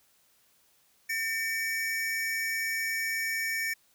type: tone pair together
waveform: square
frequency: 1805 / 2274 Hz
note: A6 / C#7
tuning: +44 / +44 cents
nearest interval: major third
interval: 400 cents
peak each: -32 / -33 dBFS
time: 1.09-3.74 s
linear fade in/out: 10 ms
effects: white hiss -66 dBFS RMS until 3.94 s